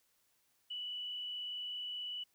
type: tone with frequency modulation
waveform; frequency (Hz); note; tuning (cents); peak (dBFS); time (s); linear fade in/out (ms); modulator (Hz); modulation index
sine; 2960; F#7; 0; -39; 0.7-2.24; 10; 41.6; 0.94
effects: white hiss -75 dBFS RMS until 2.34 s